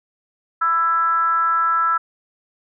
sine tone with frequency modulation, 1330 Hz, E6, 15 cents sharp, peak -15 dBFS, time 0.61-1.98 s, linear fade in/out 10 ms, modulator 329 Hz, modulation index 0.51, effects none

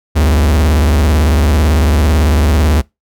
45% pulse tone with vibrato, 74.3 Hz, D2, 21 cents sharp, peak -8 dBFS, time 0.15-2.82 s, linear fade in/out 20 ms, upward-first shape sine, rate 18 Hz, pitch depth 210 cents each way, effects noise-tail reverb RT60 0.2 s tail -24 dB re dry

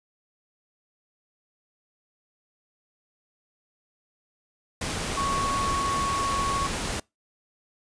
sine tone in noise, 1108.7 Hz, C#6, in tune, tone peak -25 dBFS, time 5.17-6.67 s, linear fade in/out 5 ms, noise pink, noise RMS -30 dBFS, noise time 4.81-7 s, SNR +2 dB, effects noise-tail reverb RT60 0.2 s tail -24 dB re dry + resampled to 22050 Hz

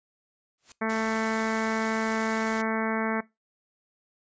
white noise with exponential growth, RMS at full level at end -43 dBFS, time 0.58-0.72 s, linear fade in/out 1 ms, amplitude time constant 30 ms
harmonic tone, 221.7 Hz, A3, 13 cents sharp, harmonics 1 / 2 / 3 / 4 / 5 / 6 / 7 / 8 / 9 / 10, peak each -29 / -32 / -34 / -35 / -36 / -37 / -37 / -38 / -39 / -39 dBFS, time 0.81-3.21 s, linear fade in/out 10 ms
white noise, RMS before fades -39 dBFS, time 0.89-2.62 s, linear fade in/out 10 ms
effects noise-tail reverb RT60 0.2 s tail -20 dB re dry + resampled to 16000 Hz

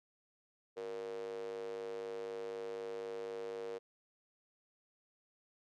square tone with high-pass filter, 52 Hz, G#1, 3 cents sharp, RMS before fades -43 dBFS, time 0.76-3.79 s, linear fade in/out 20 ms, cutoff 450 Hz, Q 8.6, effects low-pass 6000 Hz 12 dB/octave

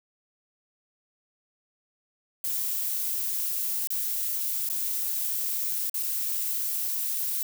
violet noise with dropouts, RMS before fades -29 dBFS, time 2.44-7.43 s, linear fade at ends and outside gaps 1 ms, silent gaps 3.873-3.904 / 4.689-4.699 / 5.897-5.942 / 6.028-6.031 s, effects none

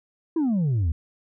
sine exponential sweep, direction down, 342.1 to 73.8 Hz, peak -17 dBFS, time 0.36-0.92 s, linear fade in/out 5 ms, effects tanh soft clip ceiling -19 dBFS

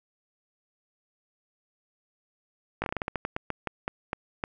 slowing click train, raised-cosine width 0.5 ms, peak -14 dBFS, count 16, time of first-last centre 2.82-4.439 s, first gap 19 ms, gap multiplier 1.22, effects none

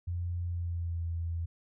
sine tone with pitch glide, 87.31 to 83.95 Hz, F2 to E2, 0 to +32 cents, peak -31 dBFS, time 0.07-1.46 s, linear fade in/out 10 ms, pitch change -68 cents, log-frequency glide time 0.43-1.06 s, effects none

